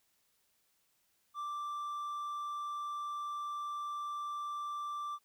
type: tone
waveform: triangle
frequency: 1175 Hz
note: D6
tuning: 1 cent sharp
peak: -35 dBFS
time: 1.34-5.19 s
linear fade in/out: 50 ms
effects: white hiss -75 dBFS RMS until 5.24 s